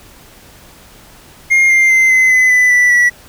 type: tone with pitch steps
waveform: triangle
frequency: 2128 / 2101 / 2075 / 2048 / 2023 / 1997 / 1971.8 / 1946.9 Hz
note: C7 / C7 / C7 / C7 / B6 / B6 / B6 / B6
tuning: +29 / +7 / -15 / -38 / +41 / +19 / -3 / -25 cents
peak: -5 dBFS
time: 1.5-3.1 s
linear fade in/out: 20 ms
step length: 200 ms
effects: pink hiss -41 dBFS RMS until 3.28 s